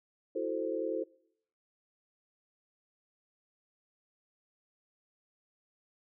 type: chord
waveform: sine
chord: F# half-diminished seventh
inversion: third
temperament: equal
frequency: 329.6 / 370 / 440 / 523.3 Hz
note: E4 / F#4 / A4 / C5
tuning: 0 / 0 / 0 / 0 cents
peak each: -37 / -38 / -36 / -36 dBFS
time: 0.35-1.04 s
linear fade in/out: 10 ms
effects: noise-tail reverb RT60 0.7 s tail -24 dB re dry